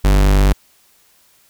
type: tone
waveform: 45% pulse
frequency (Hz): 49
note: G1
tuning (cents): 0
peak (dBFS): -9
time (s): 0.04-0.53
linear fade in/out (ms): 10
effects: white hiss -54 dBFS RMS until 1.49 s